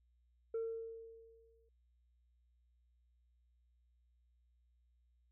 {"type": "tone with exponential decay", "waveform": "sine", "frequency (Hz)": 453.8, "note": "A#4", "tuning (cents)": -47, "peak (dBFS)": -33, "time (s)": [0.54, 1.69], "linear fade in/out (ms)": 5, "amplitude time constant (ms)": 250, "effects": ["tanh soft clip ceiling -34 dBFS", "added 60 Hz sine -70 dBFS peak until 5.31 s"]}